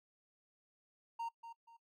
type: tone with echo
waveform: triangle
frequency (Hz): 924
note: A#5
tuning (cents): -16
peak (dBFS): -36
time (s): 1.19-1.29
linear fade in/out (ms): 10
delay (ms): 240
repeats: 2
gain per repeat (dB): -10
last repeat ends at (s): 1.77
effects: noise-tail reverb RT60 0.1 s tail -23 dB re dry + AAC 64 kbps